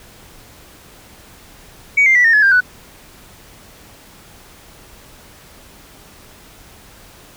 sine tone with pitch steps, 2251 / 2100 / 1959.6 / 1828.4 / 1705.9 / 1591.7 / 1485.1 Hz, C#7 / C7 / B6 / A#6 / G#6 / G6 / F#6, +26 / +6 / -14 / -34 / +46 / +26 / +6 cents, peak -7 dBFS, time 1.97-2.607 s, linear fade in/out 10 ms, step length 91 ms, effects tanh soft clip ceiling -4 dBFS + pink hiss -43 dBFS RMS until 7.36 s

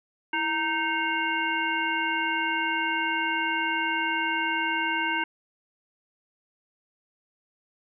harmonic tone with a mistuned harmonic, 310 Hz, D#4, 6 cents flat, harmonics 1 / 3 / 5 / 7 / 9, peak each -34 / -29 / -29 / -31 / -32 dBFS, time 0.33-5.24 s, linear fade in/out 5 ms, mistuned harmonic 1, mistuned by +94 cents, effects none

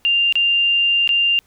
sine tone with dropouts, 2792 Hz, F7, 1 cent flat, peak -13 dBFS, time 0.05-1.39 s, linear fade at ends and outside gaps 0 ms, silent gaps 0.325-0.355 / 1.076-1.091 s, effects pink hiss -58 dBFS RMS until 1.46 s

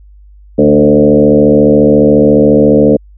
sine tone with frequency modulation, 368.5 Hz, F#4, 7 cents flat, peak -3 dBFS, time 0.58-2.97 s, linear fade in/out 10 ms, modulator 74.3 Hz, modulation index 2.6, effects added 50 Hz sine -35 dBFS peak until 3.17 s

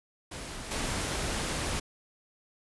pink noise with level steps, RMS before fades -40 / -32 dBFS, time 0.31-1.8 s, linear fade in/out 10 ms, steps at 0.71 s, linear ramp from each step 2 ms, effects resampled to 24000 Hz

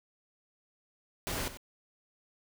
pink noise with echo, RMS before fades -35 dBFS, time 1.27-1.48 s, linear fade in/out 0 ms, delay 92 ms, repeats 1, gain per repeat -12 dB, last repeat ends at 1.572 s, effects none

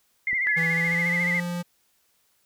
sine tone with vibrato, 2048 Hz, C7, 38 cents flat, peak -22 dBFS, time 0.27-1.4 s, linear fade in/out 2 ms, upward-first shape sine, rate 14 Hz, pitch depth 77 cents each way
clicks, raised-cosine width 3 ms, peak -30 / -37 / -37 dBFS, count 3, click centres 0.331 / 0.872 / 0.937 s
sine tone with exponential decay, 1709 Hz, G#6, 49 cents sharp, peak -22 dBFS, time 0.47-1.62 s, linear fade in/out 0 ms, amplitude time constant 250 ms
square tone with pitch glide, 165.2 to 174.82 Hz, E3 to F3, +4 to +2 cents, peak -28 dBFS, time 0.56-1.63 s, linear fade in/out 20 ms, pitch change +98 cents, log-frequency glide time 0.69-1.23 s
effects white hiss -67 dBFS RMS until 2.45 s

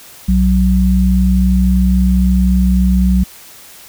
sine tone pair together, 61.94 / 185.6 Hz, B1 / F#3, +6 / +6 cents, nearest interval octave + perfect fifth, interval 1900 cents, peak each -11 dBFS, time 0.28-3.24 s, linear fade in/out 10 ms, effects white hiss -38 dBFS RMS until 3.88 s

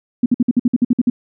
sine tone bursts, 243.1 Hz, B3, 27 cents flat, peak -9 dBFS, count 11, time 0.23-1.1 s, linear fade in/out 5 ms, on 30 ms, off 54 ms, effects none

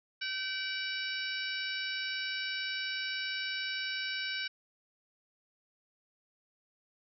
harmonic tone with a mistuned harmonic, 769 Hz, G5, 33 cents flat, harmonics 2 / 3 / 4 / 5 / 6 / 7, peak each -38 / -40 / -41 / -42 / -43 / -43 dBFS, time 0.21-4.48 s, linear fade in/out 10 ms, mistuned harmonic 4, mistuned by -76 cents, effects none

